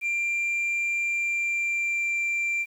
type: tone with pitch glide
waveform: sine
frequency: 2376 to 2362 Hz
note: D7 to D7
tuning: +20 to +9 cents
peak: -21 dBFS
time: 0.01-2.66 s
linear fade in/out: 50 ms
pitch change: -11 cents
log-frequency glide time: 1.04-2.17 s
effects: tanh soft clip ceiling -23 dBFS + 9-bit